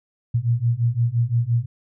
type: beating tone pair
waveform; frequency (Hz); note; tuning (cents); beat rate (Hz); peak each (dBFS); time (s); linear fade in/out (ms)
sine; 115.3 / 121.1; A#2 / B2; -19 / -34; 5.8; -21 / -20; 0.34-1.66; 10
effects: none